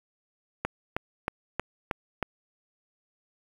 click train, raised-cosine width 0.5 ms, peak -12 dBFS, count 6, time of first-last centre 0.65-2.227 s, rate 3.17 Hz, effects 7-bit

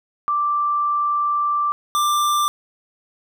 sine / square tone pair in turn, 1174.7 / 1182.9 Hz, D6 / D6, 0 / +12 cents, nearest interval unison, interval 12 cents, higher second, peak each -17 dBFS, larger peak neither, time 0.28-1.72 / 1.95-2.48 s, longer first, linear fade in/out 0 ms, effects none

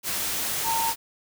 sine tone in noise, 912 Hz, A#5, 38 cents flat, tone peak -24 dBFS, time 0.63-0.94 s, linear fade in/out 50 ms, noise white, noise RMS -28 dBFS, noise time 0.03-0.96 s, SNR +1 dB, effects none

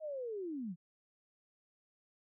sine linear sweep, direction down, 641 to 158.3 Hz, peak -38 dBFS, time 0-0.76 s, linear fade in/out 50 ms, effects none

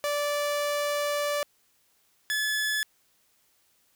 sawtooth tone pair in turn, 583 / 1717.5 Hz, D5 / A6, -13 / -42 cents, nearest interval octave + perfect fifth, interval 1871 cents, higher second, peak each -22 dBFS, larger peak neither, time 0.04-1.43 / 2.3-2.83 s, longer first, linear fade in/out 0 ms, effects white hiss -67 dBFS RMS until 3.95 s

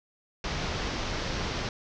pink low-pass noise, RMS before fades -32 dBFS, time 0.44-1.69 s, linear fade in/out 2 ms, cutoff 6000 Hz, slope 48 dB/octave, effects none

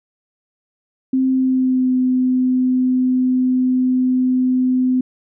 sine tone with pitch glide, 261.6 to 254.9 Hz, C4 to C4, 0 to -45 cents, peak -13 dBFS, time 1.13-5.01 s, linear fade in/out 5 ms, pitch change -45 cents, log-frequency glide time 1.28-1.94 s, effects none

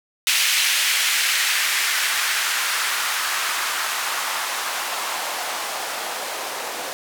blue noise with band-pass filter sweep, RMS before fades -23 dBFS, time 0.27-6.93 s, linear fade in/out 0 ms, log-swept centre 2500 to 570 Hz, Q 1.4, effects none

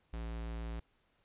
square tone, 56.7 Hz, A#1, 47 cents flat, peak -39 dBFS, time 0.13-0.8 s, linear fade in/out 5 ms, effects pink hiss -74 dBFS RMS until 1.24 s + resampled to 8000 Hz

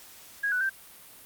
sine tone with pitch steps, 1649 / 1487 / 1569 Hz, G#6 / F#6 / G6, -13 / +8 / +1 cents, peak -24 dBFS, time 0.43-0.697 s, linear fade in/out 10 ms, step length 89 ms, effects white hiss -50 dBFS RMS until 1.25 s + Opus 48 kbps

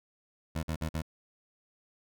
20% pulse tone bursts, 80 Hz, D#2, 49 cents sharp, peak -26 dBFS, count 4, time 0.55-1.021 s, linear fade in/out 10 ms, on 81 ms, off 49 ms, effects none

